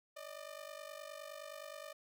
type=ring-modulated tone; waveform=sawtooth; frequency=601 Hz; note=D5; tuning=40 cents sharp; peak=-40 dBFS; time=0.16-1.93 s; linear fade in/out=10 ms; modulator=24.8 Hz; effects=none